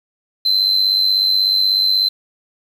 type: tone with amplitude modulation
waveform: sine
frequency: 4077 Hz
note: C8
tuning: 46 cents flat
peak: -7 dBFS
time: 0.45-2.09 s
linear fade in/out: 10 ms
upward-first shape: sine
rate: 96.4 Hz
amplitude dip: 75%
effects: tanh soft clip ceiling -9 dBFS + 7-bit